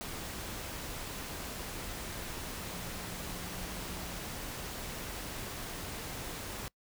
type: tone in noise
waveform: sine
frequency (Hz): 178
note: F3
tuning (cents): +33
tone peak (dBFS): -48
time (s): 2.73-4.23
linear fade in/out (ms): 0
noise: pink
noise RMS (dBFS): -41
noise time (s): 0.01-6.68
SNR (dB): -10
effects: noise-tail reverb RT60 0.1 s tail -24 dB re dry